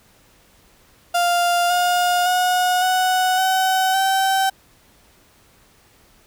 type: tone with pitch steps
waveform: 35% pulse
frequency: 698.5 / 712.4 / 726.5 / 740.9 / 755.6 / 770.6 Hz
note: F5 / F5 / F#5 / F#5 / F#5 / G5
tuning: 0 / +34 / -32 / +2 / +36 / -30 cents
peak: -14 dBFS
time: 1.14-4.5 s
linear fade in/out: 10 ms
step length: 560 ms
effects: pink hiss -54 dBFS RMS until 6.26 s